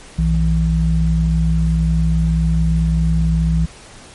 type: tone pair together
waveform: sine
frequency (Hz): 61 / 162.85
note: B1 / E3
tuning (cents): -21 / -21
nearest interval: octave + perfect fourth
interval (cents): 1700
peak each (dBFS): -15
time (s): 0.18-3.66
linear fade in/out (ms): 10
effects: pink hiss -40 dBFS RMS until 4.14 s + MP3 48 kbps